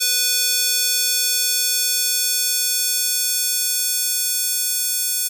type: tone with high-pass filter sweep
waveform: square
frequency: 493.9 Hz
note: B4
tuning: in tune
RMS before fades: -20 dBFS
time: 0-5.29 s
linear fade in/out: 20 ms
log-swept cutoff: 4600 to 7600 Hz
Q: 0.95
effects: none